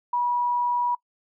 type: tone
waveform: sine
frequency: 970 Hz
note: B5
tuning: 31 cents flat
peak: -21 dBFS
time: 0.13-0.95 s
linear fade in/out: 5 ms
effects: noise-tail reverb RT60 0.1 s tail -24 dB re dry